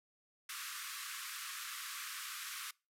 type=band-pass noise; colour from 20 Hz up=pink; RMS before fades=-45 dBFS; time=0.49-2.71 s; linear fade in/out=5 ms; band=1100 to 15000 Hz; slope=96 dB/octave; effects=noise-tail reverb RT60 0.3 s tail -25 dB re dry